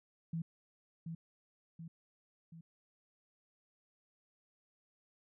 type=tone with echo; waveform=sine; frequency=164.81 Hz; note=E3; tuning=in tune; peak=-35 dBFS; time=0.33-0.42 s; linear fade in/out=5 ms; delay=730 ms; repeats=3; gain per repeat=-5 dB; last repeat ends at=2.61 s; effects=none